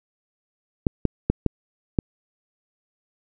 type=clicks; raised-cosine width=3 ms; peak=-5 dBFS; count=5; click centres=0.868 / 1.053 / 1.3 / 1.463 / 1.988 s; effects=none